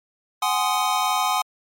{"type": "chord", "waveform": "square", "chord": "Ab dominant seventh", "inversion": "third", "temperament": "just", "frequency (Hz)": [747.5, 830.6, 1038.3, 1245.9], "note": ["Gb5", "Ab5", "C6", "Eb6"], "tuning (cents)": [17, 0, -14, 2], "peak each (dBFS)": -26, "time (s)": [0.42, 1.42], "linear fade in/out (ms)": 5, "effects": ["MP3 64 kbps"]}